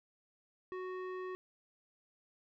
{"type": "tone with low-pass filter", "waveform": "square", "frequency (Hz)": 370, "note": "F#4", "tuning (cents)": 0, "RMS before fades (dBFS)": -42, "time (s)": [0.72, 1.35], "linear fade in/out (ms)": 0, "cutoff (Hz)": 1700, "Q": 1.4, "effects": []}